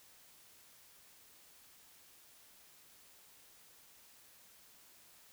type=silence; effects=white hiss -62 dBFS RMS until 5.32 s